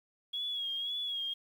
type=tone with vibrato; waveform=sine; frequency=3322 Hz; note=G#7; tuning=in tune; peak=-33 dBFS; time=0.33-1.34 s; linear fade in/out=10 ms; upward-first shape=sine; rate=1.9 Hz; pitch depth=56 cents each way; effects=10-bit